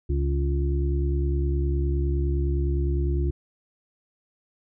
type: harmonic tone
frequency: 69.8 Hz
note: C#2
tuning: 13 cents sharp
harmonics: 1 / 2 / 4 / 5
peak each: -22 / -30 / -37 / -31 dBFS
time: 0.09-3.31 s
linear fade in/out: 10 ms
effects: none